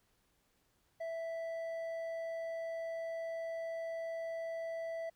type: tone with hard clipping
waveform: sine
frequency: 659.3 Hz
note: E5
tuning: in tune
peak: -39 dBFS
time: 1-5.1 s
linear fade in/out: 10 ms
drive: 5 dB
effects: pink hiss -75 dBFS RMS until 5.15 s